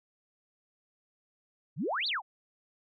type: exponential two-way sweep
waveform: sine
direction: up then down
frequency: 116.54 to 4699 to 687 Hz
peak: -29 dBFS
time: 1.76-2.22 s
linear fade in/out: 50 ms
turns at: 2.07 s
effects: none